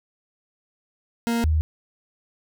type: tone pair in turn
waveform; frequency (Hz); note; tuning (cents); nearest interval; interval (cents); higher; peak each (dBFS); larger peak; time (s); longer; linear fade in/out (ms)
40% pulse / sine; 233.1 / 77.98; A#3 / D#2; 0 / +4; octave + perfect fifth; 1896; first; -20 / -17; second; 1.27-1.44 / 1.44-1.61; neither; 0
effects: none